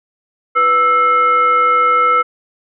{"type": "tone with frequency modulation", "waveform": "sine", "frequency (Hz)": 1318.5, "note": "E6", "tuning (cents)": 0, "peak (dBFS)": -9, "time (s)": [0.55, 2.23], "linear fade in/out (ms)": 20, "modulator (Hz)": 824, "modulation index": 0.57, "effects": []}